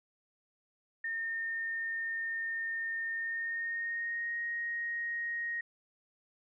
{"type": "tone with pitch glide", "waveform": "sine", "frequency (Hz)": [1824, 1873.1], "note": ["A#6", "A#6"], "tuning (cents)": [-38, 8], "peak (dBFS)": -33, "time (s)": [1.04, 5.61], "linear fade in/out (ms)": 5, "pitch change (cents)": 46, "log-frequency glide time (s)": [3.12, 4.39], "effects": []}